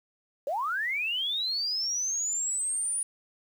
sine linear sweep, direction up, 520 to 9640 Hz, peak -27 dBFS, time 0.47-3.03 s, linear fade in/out 2 ms, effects 9-bit

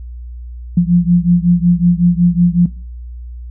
sine beating tone pair, 172.8 / 178.2 Hz, F3 / F3, -18 / +35 cents, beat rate 5.4 Hz, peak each -11 dBFS, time 0.77-2.66 s, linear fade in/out 5 ms, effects noise-tail reverb RT60 0.4 s tail -20 dB re dry + added 60 Hz sine -26 dBFS peak until 3.5 s

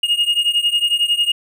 triangle beating tone pair, 2851 / 2862 Hz, F7 / F7, +35 / +42 cents, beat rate 11 Hz, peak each -15 / -17 dBFS, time 0.03-1.32 s, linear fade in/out 5 ms, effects none

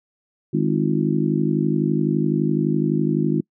harmonic tone with a mistuned harmonic, 51.91 Hz, G#1, in tune, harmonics 3 / 4 / 5 / 6 / 7, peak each -22 / -23 / -24 / -25 / -25 dBFS, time 0.53-3.41 s, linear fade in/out 10 ms, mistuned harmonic 7, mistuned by -59 cents, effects noise-tail reverb RT60 0.1 s tail -26 dB re dry

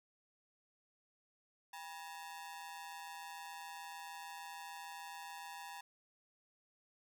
sawtooth ring-modulated tone, 887 Hz, A5, 14 cents sharp, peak -40 dBFS, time 1.73-5.81 s, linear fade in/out 5 ms, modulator 83.4 Hz, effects none

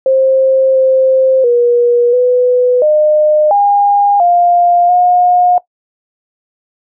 sine tone with pitch steps, 529 / 525 / 480.3 / 497.2 / 608 / 811 / 701 / 717 Hz, C5 / C5 / B4 / B4 / D#5 / G#5 / F5 / F5, +19 / +6 / -48 / +12 / -40 / -41 / +6 / +45 cents, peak -6 dBFS, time 0.06-5.58 s, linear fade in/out 2 ms, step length 690 ms, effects noise-tail reverb RT60 0.1 s tail -18 dB re dry

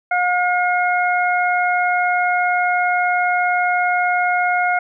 harmonic tone, 717 Hz, F5, 45 cents sharp, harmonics 1 / 2 / 3, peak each -17 / -20 / -22 dBFS, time 0.11-4.79 s, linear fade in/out 5 ms, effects none

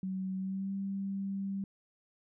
sine tone with pitch glide, 188.8 to 195.91 Hz, F#3 to G3, +35 to -1 cents, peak -33 dBFS, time 0.03-1.64 s, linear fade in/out 2 ms, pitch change +64 cents, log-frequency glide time 0.37-0.73 s, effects none

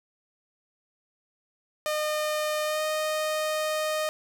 sawtooth tone with pitch glide, 609 to 617.9 Hz, D#5 to D#5, -37 to -12 cents, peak -22 dBFS, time 1.86-4.09 s, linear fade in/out 0 ms, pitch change +25 cents, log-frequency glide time 2.64-2.82 s, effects none

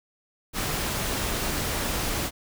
pink noise, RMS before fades -28 dBFS, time 0.53-2.31 s, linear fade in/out 50 ms, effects none

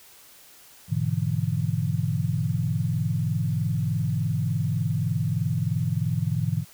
sine chord, E dominant seventh, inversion first, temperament equal with one note detuned, 103.83 / 123.47 / 146.83 / 166.63 Hz, G#2 / B2 / D3 / E3, 0 / 0 / 0 / +19 cents, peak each -28 dBFS, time 0.88-6.65 s, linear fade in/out 50 ms, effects white hiss -51 dBFS RMS until 6.73 s

